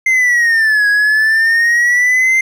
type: exponential two-way sweep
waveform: triangle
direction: down then up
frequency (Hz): 2093 to 1655 to 2093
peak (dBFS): -7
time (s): 0.06-2.41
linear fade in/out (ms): 5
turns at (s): 0.88
effects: none